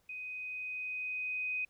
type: tone with level ramp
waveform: sine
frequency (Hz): 2504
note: D#7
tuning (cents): +10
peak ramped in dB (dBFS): -40 to -32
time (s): 0.09-1.65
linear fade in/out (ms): 5
effects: pink hiss -73 dBFS RMS until 1.69 s